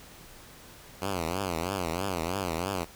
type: tone with vibrato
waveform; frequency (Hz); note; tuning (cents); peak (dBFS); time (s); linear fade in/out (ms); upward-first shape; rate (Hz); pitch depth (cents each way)
5% pulse; 89.4; F2; +41; -18; 1.01-2.85; 20; triangle; 3.1; 220
effects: pink hiss -50 dBFS RMS until 2.95 s